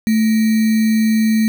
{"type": "tone with sample-and-hold", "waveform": "sine", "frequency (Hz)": 220, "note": "A3", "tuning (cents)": 0, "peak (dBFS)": -11, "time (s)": [0.07, 1.48], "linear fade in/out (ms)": 0, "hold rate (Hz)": 2100, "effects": []}